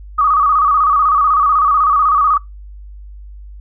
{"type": "tone with vibrato", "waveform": "sine", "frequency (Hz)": 1194, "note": "D6", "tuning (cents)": 28, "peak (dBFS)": -9, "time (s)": [0.18, 2.38], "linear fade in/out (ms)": 10, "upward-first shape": "square", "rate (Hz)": 16, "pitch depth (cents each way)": 81, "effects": ["noise-tail reverb RT60 0.2 s tail -25 dB re dry", "added 50 Hz sine -31 dBFS peak until 3.6 s"]}